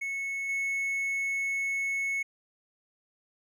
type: tone with level steps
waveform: triangle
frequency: 2200 Hz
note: C#7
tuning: 14 cents flat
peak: -29 / -26 dBFS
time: 0.01-2.23 s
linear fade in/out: 10 ms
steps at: 0.49 s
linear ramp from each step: 2 ms
effects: none